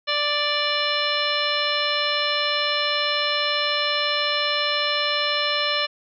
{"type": "harmonic tone", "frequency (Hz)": 587.3, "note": "D5", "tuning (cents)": 0, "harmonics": [1, 2, 3, 4, 5, 6, 7, 9], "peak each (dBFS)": [-28, -28, -29, -29, -27, -29, -28, -33], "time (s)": [0.07, 5.87], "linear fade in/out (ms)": 20, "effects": []}